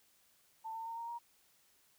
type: tone with pitch steps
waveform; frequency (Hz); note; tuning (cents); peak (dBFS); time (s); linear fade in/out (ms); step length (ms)
sine; 891 / 903.4 / 916 / 928.8 / 941.8; A5 / A5 / A#5 / A#5 / A#5; +22 / +45 / -31 / -7 / +18; -40; 0.64-1.19; 20; 110
effects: white hiss -70 dBFS RMS until 1.98 s